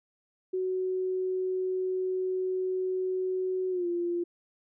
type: tone with pitch glide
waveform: sine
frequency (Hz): 372 to 347.1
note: F#4 to F4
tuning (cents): +9 to -11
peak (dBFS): -27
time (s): 0.53-4.24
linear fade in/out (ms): 10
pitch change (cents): -120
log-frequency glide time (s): 3.7-3.87
effects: none